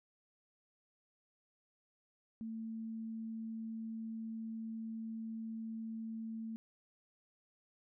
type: tone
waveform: sine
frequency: 223.8 Hz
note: A3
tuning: 30 cents sharp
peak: -40 dBFS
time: 2.41-6.56 s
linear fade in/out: 0 ms
effects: none